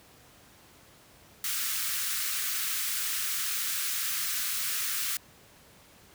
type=high-pass noise; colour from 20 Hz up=white; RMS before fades=-31 dBFS; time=1.44-5.17 s; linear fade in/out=2 ms; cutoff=1200 Hz; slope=48 dB/octave; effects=pink hiss -56 dBFS RMS until 6.14 s + high-pass 60 Hz 12 dB/octave